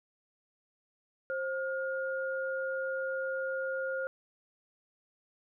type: tone pair together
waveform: sine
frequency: 530 / 1422.3 Hz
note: C5 / F6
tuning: +22 / +31 cents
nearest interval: octave + perfect fourth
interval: 1709 cents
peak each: -33 / -36 dBFS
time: 1.3-4.07 s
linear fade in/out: 0 ms
effects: none